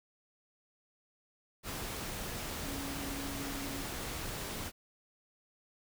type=tone in noise; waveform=sine; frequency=277.2 Hz; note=C#4; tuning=in tune; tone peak=-42 dBFS; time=2.63-3.87 s; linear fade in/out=50 ms; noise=pink; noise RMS=-40 dBFS; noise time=1.63-4.72 s; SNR=-5 dB; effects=none